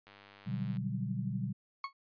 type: click train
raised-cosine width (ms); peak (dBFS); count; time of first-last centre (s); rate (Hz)
0.3; -38; 71; 0.07-0.77; 100
type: chord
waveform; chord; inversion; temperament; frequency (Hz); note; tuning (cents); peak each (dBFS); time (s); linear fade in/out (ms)
sine; G major seventh; first; just; 122.5 / 147 / 183.75 / 196; B2 / D3 / F#3 / G3; -14 / +2 / -12 / 0; -37 / -40 / -39 / -38; 0.46-1.53; 20
type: tone with exponential decay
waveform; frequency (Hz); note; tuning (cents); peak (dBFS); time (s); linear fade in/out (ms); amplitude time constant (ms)
35% pulse; 1100; C#6; -14; -30; 1.84-1.93; 2; 19
effects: resampled to 11025 Hz